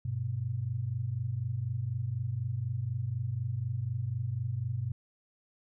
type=tone pair together; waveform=sine; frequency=99.42 / 123.47 Hz; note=G2 / B2; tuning=+25 / 0 cents; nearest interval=major third; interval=375 cents; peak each=-35 / -32 dBFS; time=0.05-4.92 s; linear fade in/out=5 ms; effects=none